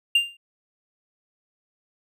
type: tone with exponential decay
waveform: triangle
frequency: 2794 Hz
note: F7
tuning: in tune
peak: -11 dBFS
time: 0.15-0.37 s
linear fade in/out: 5 ms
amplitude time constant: 46 ms
effects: none